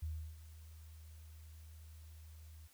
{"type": "tone with ADSR envelope", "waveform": "sine", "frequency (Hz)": 78.5, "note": "D#2", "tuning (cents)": 16, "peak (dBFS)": -37, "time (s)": [0.02, 2.68], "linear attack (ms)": 8, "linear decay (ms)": 330, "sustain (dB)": -15, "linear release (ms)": 20, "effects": ["white hiss -67 dBFS RMS until 2.73 s"]}